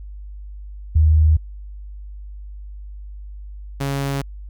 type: tone pair in turn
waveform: sine / sawtooth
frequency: 77.78 / 138.59 Hz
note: D#2 / C#3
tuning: 0 / 0 cents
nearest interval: minor seventh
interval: 1000 cents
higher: second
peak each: -10 / -17 dBFS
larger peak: first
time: 0.95-1.37 / 3.8-4.22 s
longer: neither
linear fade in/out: 10 ms
effects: added 50 Hz sine -32 dBFS peak until 4.49 s